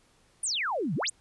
sine exponential two-way sweep, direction down then up, 9956 to 130.81 to 9956 Hz, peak -27 dBFS, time 0.43-1.1 s, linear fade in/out 5 ms, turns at 0.95 s, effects pink hiss -64 dBFS RMS until 1.2 s + resampled to 24000 Hz

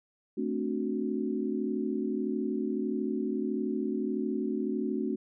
sine chord, D dominant seventh, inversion second, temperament equal, 220 / 261.6 / 293.7 / 370 Hz, A3 / C4 / D4 / F#4, 0 / 0 / 0 / 0 cents, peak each -33 / -34 / -35 / -34 dBFS, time 0.37-5.16 s, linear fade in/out 10 ms, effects none

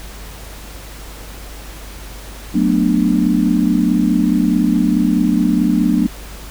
sine chord, B minor seventh, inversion second, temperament just, 185.21 / 222.2 / 246.9 / 296.3 Hz, F#3 / A3 / B3 / D4, +2 / +17 / 0 / +15 cents, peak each -17 dBFS, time 2.54-6.07 s, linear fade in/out 10 ms, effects added 50 Hz sine -32 dBFS peak until 6.5 s + pink hiss -36 dBFS RMS until 6.5 s

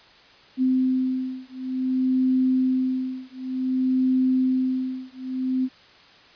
sine beating tone pair, 258 / 258.55 Hz, C4 / C4, -24 / -20 cents, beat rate 0.55 Hz, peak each -23 dBFS, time 0.57-5.69 s, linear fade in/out 50 ms, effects white hiss -51 dBFS RMS until 6.35 s + resampled to 11025 Hz

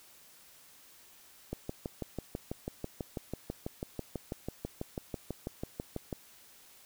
click train, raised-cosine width 2 ms, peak -22 dBFS, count 29, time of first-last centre 1.53-6.128 s, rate 6.09 Hz, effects white hiss -58 dBFS RMS until 6.85 s

